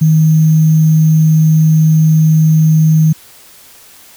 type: tone with sample-and-hold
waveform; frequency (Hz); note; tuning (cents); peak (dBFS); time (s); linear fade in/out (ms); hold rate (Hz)
sine; 157.7; D#3; +24; -5; 0.01-3.13; 10; 6300
effects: white hiss -40 dBFS RMS until 4.16 s